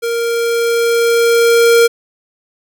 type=tone with level ramp; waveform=square; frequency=466.2 Hz; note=A#4; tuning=in tune; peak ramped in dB=-16 to -6 dBFS; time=0.02-1.88 s; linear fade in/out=20 ms; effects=none